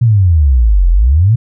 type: exponential two-way sweep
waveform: sine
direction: down then up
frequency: 123.47 to 41.37 to 123.47 Hz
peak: -5 dBFS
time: 0.01-1.36 s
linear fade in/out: 10 ms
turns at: 0.9 s
effects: none